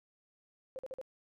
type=tone bursts; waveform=sine; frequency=523.3 Hz; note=C5; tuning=in tune; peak=-39 dBFS; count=4; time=0.76-1.014 s; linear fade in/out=0 ms; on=29 ms; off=46 ms; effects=none